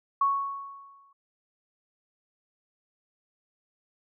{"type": "tone with exponential decay", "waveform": "sine", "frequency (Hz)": 1108.7, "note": "C#6", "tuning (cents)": 0, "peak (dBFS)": -19, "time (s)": [0.21, 1.13], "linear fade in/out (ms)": 5, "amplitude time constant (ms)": 200, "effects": []}